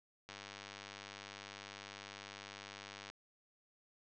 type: click train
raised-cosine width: 0.2 ms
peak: -30 dBFS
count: 282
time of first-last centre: 0.29-3.1 s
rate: 100 Hz
effects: low-pass 7000 Hz 12 dB/octave